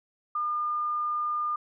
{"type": "tone", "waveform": "sine", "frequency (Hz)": 1209, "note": "D6", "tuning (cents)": 50, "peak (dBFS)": -26, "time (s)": [0.35, 1.56], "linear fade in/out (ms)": 5, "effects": []}